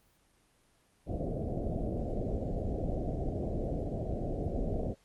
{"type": "low-pass noise", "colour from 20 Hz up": "pink", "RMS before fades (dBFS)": -34, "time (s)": [1.06, 4.95], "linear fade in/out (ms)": 50, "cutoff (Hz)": 720, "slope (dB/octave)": 96, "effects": ["pink hiss -68 dBFS RMS until 5.04 s", "Opus 24 kbps"]}